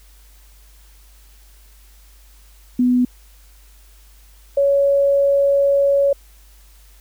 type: tone pair in turn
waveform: sine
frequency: 248.2 / 559.4 Hz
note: B3 / C#5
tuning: +9 / +16 cents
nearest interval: octave + major second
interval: 1407 cents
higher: second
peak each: -12 dBFS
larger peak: neither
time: 2.79-3.05 / 4.57-6.13 s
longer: second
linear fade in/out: 5 ms
effects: added 50 Hz sine -45 dBFS peak until 7 s + white hiss -53 dBFS RMS until 7 s